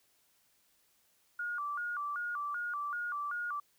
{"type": "tone with vibrato", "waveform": "sine", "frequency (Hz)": 1292, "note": "E6", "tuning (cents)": -35, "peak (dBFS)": -34, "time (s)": [1.39, 3.6], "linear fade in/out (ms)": 5, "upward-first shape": "square", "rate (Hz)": 2.6, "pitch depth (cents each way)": 180, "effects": ["white hiss -71 dBFS RMS until 3.78 s"]}